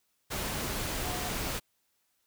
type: tone in noise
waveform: sine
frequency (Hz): 722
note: F#5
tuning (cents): -43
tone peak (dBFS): -39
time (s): 1.03-1.3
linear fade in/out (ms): 20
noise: pink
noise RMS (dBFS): -34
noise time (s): 0.3-1.6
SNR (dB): -8
effects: white hiss -75 dBFS RMS until 2.26 s